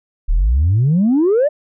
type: exponential sweep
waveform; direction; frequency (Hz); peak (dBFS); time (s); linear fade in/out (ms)
sine; up; 34.14 to 622.3; -9; 0.28-1.49; 20
effects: tanh soft clip ceiling -8 dBFS